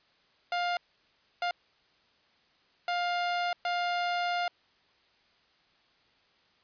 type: tone bursts at uneven times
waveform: sawtooth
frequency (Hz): 704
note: F5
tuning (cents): +14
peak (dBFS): -24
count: 4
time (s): 0.52-0.77 / 1.42-1.51 / 2.88-3.53 / 3.65-4.48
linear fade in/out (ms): 2
effects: white hiss -66 dBFS RMS until 6.63 s + resampled to 11025 Hz